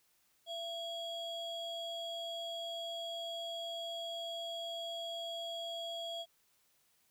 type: ring-modulated tone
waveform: triangle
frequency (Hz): 1994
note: B6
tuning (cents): +16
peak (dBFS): -34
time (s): 0.46-6.26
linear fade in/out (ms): 50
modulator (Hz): 1320
effects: white hiss -73 dBFS RMS until 7.1 s